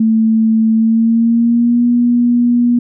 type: tone with pitch glide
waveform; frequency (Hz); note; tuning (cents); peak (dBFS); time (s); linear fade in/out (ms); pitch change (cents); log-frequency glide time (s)
sine; 222.1 to 240.8; A3 to B3; +16 to -44; -8; 0-2.79; 5; +140; 0.73-1.85
effects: none